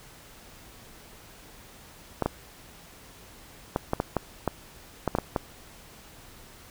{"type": "clicks", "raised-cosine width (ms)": 1, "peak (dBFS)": -10, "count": 11, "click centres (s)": [2.223, 2.26, 3.761, 3.934, 4.001, 4.167, 4.477, 5.077, 5.151, 5.186, 5.362], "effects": ["pink hiss -50 dBFS RMS until 6.7 s"]}